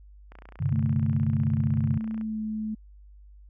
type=click train; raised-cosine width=0.5 ms; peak=-32 dBFS; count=57; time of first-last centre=0.32-2.212 s; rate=29.6 Hz
type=chord; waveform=sine; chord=G suspended fourth; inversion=none; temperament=equal; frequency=98 / 130.81 / 146.83 Hz; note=G2 / C3 / D3; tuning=0 / 0 / 0 cents; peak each=-27 dBFS; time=0.6-1.98 s; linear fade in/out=10 ms
type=tone with pitch glide; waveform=sine; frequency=220 to 216.2 Hz; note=A3 to A3; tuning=0 to -30 cents; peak=-28 dBFS; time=0.72-2.75 s; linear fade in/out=10 ms; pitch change=-30 cents; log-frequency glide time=2.17-2.4 s
effects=added 50 Hz sine -47 dBFS peak until 3.49 s